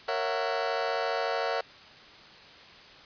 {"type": "chord", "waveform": "sawtooth", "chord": "F# dominant seventh", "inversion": "first", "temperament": "just", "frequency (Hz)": [462.5, 555, 666, 740], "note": ["A#4", "C#5", "E5", "F#5"], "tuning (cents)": [-14, 2, 18, 0], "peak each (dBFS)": -29, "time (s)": [0.08, 1.61], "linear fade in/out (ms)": 5, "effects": ["white hiss -50 dBFS RMS until 3.05 s", "resampled to 11025 Hz"]}